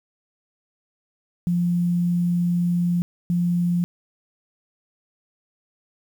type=tone bursts at uneven times; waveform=sine; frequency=174.61 Hz; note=F3; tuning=in tune; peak=-18 dBFS; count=2; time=1.47-3.02 / 3.3-3.84 s; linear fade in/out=0 ms; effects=8-bit